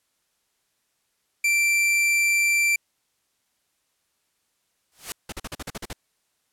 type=tone; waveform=45% pulse; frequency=2349 Hz; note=D7; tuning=in tune; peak=-18 dBFS; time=1.44-2.76 s; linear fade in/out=5 ms
type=noise with exponential growth; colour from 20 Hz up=white; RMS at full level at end=-27 dBFS; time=4.92-5.12 s; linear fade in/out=0 ms; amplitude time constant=43 ms
type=noise bursts; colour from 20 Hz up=pink; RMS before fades=-33 dBFS; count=9; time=5.29-5.931 s; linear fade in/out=5 ms; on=33 ms; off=43 ms
effects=white hiss -72 dBFS RMS until 6.52 s + low-pass 12000 Hz 12 dB/octave